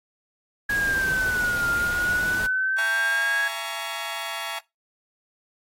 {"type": "noise", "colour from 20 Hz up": "pink", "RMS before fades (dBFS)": -34, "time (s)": [0.69, 2.47], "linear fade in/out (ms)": 10}
{"type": "exponential two-way sweep", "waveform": "sine", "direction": "down then up", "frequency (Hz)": [1661.2, 1400, 1661.2], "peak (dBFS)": -21, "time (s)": [0.69, 3.48], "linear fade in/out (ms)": 5, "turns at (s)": 1.69}
{"type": "chord", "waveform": "15% pulse", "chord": "A# half-diminished seventh", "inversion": "second", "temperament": "just", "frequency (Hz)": [671.3, 839.1, 932.3, 1118.8], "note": ["E5", "G#5", "A#5", "C#6"], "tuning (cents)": [31, 18, 0, 16], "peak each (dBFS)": -29, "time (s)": [2.78, 4.59], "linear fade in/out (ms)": 5}
{"effects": ["noise-tail reverb RT60 0.2 s tail -20 dB re dry", "AAC 48 kbps"]}